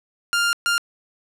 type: tone bursts at uneven times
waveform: sawtooth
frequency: 1400 Hz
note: F6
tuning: 4 cents sharp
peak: -14 dBFS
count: 2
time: 0.33-0.53 / 0.66-0.78 s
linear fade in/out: 0 ms
effects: low-pass 11000 Hz 12 dB/octave